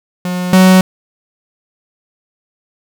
45% pulse tone pair in turn, 180.1 / 186.34 Hz, F#3 / F#3, -46 / +13 cents, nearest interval minor second, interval 59 cents, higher second, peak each -16 / -4 dBFS, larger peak second, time 0.25-0.53 / 0.53-0.81 s, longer neither, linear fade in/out 2 ms, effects none

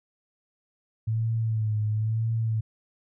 sine tone with vibrato, 110 Hz, A2, in tune, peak -23 dBFS, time 1.07-2.61 s, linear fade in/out 10 ms, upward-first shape sine, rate 1 Hz, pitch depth 55 cents each way, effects none

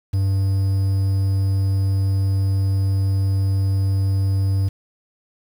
triangle tone with quantisation, 97 Hz, G2, 18 cents flat, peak -14 dBFS, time 0.13-4.69 s, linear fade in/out 10 ms, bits 7, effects none

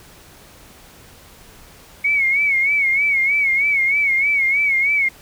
sine tone with vibrato, 2214 Hz, C#7, 3 cents flat, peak -14 dBFS, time 2.04-5.09 s, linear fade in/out 10 ms, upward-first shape sine, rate 3.2 Hz, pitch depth 83 cents each way, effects pink hiss -45 dBFS RMS until 5.21 s

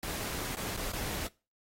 pink noise with dropouts, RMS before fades -37 dBFS, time 0.03-1.27 s, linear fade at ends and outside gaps 1 ms, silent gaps 0.551-0.569 / 0.763-0.774 / 0.919-0.934 s, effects noise-tail reverb RT60 0.3 s tail -21 dB re dry + AAC 48 kbps

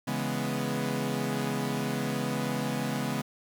sawtooth chord, C# minor seventh, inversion none, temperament equal, 138.59 / 164.81 / 207.7 / 246.9 Hz, C#3 / E3 / G#3 / B3, 0 / 0 / 0 / 0 cents, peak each -30 / -33 / -30 / -29 dBFS, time 0.07-3.22 s, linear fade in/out 10 ms, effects 9-bit

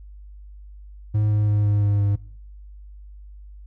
triangle tone with pitch steps, 106 / 105.02 / 104.06 / 103.1 / 102.15 / 101.21 Hz, G#2 / G#2 / G#2 / G#2 / G#2 / G#2, +36 / +20 / +4 / -12 / -28 / -44 cents, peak -15 dBFS, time 1.14-2.16 s, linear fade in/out 10 ms, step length 170 ms, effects noise-tail reverb RT60 0.6 s tail -23 dB re dry + added 50 Hz sine -39 dBFS peak until 3.66 s

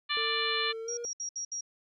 harmonic tone, 589 Hz, D5, 5 cents sharp, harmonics 2 / 3 / 4 / 5 / 6 / 7, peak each -35 / -35 / -35 / -35 / -35 / -35 dBFS, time 0.09-0.73 s, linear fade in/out 20 ms
triangle tone with pitch glide, 450.6 to 474.6 Hz, A4 to A#4, +41 to +31 cents, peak -34 dBFS, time 0.17-1.05 s, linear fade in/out 0 ms, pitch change +90 cents, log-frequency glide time 0.84-0.92 s
sine tone bursts, 5670 Hz, F8, 25 cents sharp, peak -33 dBFS, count 5, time 0.88-1.609 s, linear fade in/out 5 ms, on 93 ms, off 66 ms
effects none

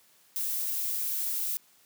violet noise, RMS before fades -31 dBFS, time 0.36-1.57 s, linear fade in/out 0 ms, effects white hiss -62 dBFS RMS until 1.85 s + high-pass 100 Hz 12 dB/octave

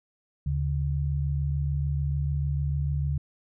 sine tone pair together, 75.2 / 141.96 Hz, D2 / C#3, +42 / +42 cents, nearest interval major seventh, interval 1100 cents, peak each -27 dBFS, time 0.46-3.18 s, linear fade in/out 5 ms, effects none

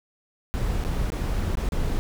brown noise with dropouts, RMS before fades -25 dBFS, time 0.54-1.99 s, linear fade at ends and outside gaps 0 ms, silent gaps 0.839-0.849 / 1.102-1.12 / 1.554-1.572 / 1.688-1.721 s, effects none

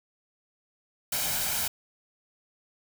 white noise with comb filter, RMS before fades -29 dBFS, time 1.12-1.68 s, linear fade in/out 5 ms, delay 1.3 ms, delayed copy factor +0.55, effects none

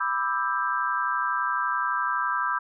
sine chord, E minor seventh, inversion second, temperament just, 988.9 / 1186.7 / 1318.5 / 1582.2 Hz, B5 / D6 / E6 / G6, +2 / +18 / 0 / +16 cents, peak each -29 dBFS, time 0-2.59 s, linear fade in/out 10 ms, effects none

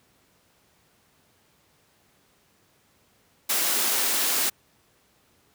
white high-pass noise, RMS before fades -24 dBFS, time 3.49-4.5 s, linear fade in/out 10 ms, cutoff 230 Hz, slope 24 dB/octave, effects pink hiss -63 dBFS RMS until 5.54 s + high-pass 80 Hz 12 dB/octave

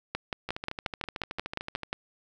two click trains, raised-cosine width 0.3 ms, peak -14 / -19 dBFS, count 11 / 19, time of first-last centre 0.15-1.929 / 0.49-1.833 s, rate 5.62 / 13.4 Hz, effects none

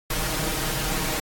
pink noise with comb filter, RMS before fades -26 dBFS, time 0.1-1.2 s, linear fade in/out 5 ms, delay 6.4 ms, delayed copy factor +1, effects AAC 64 kbps

